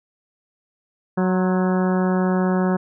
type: harmonic tone with a mistuned harmonic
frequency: 185 Hz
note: F#3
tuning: in tune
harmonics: 1 / 2 / 3 / 4 / 5 / 6 / 7 / 8 / 9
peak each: -18 / -24 / -28 / -30 / -32 / -34 / -35 / -36 / -37 dBFS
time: 1.17-2.77 s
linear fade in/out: 10 ms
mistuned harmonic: 6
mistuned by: -53 cents
effects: none